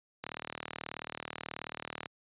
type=click train; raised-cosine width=0.3 ms; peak=-21 dBFS; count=71; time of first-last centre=0.24-2.058 s; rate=38.5 Hz; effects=high-pass 100 Hz 12 dB/octave + resampled to 8000 Hz